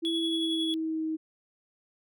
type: tone with pitch glide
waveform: sine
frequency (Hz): 330.7 to 316.5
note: E4 to D#4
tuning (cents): +6 to +30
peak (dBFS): -28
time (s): 0.02-1.17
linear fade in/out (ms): 20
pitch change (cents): -76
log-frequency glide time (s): 0.14-1.06
type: tone with tremolo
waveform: triangle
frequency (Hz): 3370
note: G#7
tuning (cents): +25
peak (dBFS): -27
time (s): 0.05-0.74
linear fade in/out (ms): 0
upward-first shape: sine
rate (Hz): 11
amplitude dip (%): 35
effects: none

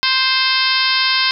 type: harmonic tone with a mistuned harmonic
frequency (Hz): 523.3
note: C5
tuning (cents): 0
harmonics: 2 / 3 / 4 / 5 / 6 / 7 / 8 / 9 / 10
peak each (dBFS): -22 / -22 / -22 / -22 / -22 / -22 / -22 / -22 / -22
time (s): 0.03-1.31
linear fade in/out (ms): 0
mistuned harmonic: 10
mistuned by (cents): -21
effects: none

